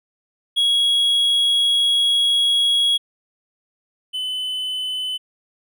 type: tone pair in turn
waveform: triangle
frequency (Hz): 3322 / 3021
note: G#7 / F#7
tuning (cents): 0 / +35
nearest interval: major second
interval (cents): 165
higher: first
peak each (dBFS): -13 / -21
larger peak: first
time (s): 0.56-2.98 / 4.13-5.18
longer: first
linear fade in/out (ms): 20
effects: none